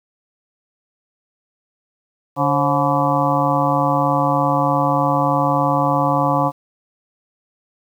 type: harmonic tone with a mistuned harmonic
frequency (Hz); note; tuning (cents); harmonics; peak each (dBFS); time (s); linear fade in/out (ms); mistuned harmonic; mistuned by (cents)
143.3; D3; -42; 1 / 2 / 4 / 5 / 6 / 7 / 8; -22 / -22 / -22 / -22 / -22 / -22 / -22; 2.36-6.52; 50; 4; -110
effects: 8-bit